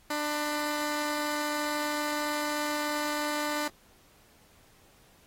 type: tone pair together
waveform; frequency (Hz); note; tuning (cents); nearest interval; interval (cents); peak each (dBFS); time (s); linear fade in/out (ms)
10% pulse; 297.7 / 1000; D4 / B5; +24 / +21; octave + major sixth; 2097; -21 / -31; 0.1-3.68; 5
effects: pink hiss -61 dBFS RMS until 5.26 s + AAC 48 kbps